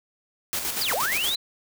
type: noise with tremolo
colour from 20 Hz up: white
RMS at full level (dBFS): -27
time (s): 0.53-1.35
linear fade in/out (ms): 0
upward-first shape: square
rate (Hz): 8.5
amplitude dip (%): 45
type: linear two-way sweep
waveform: sine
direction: down then up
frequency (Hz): 5200 to 451.8 to 4089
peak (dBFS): -24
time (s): 0.81-1.36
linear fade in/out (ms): 5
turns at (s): 0.94
effects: none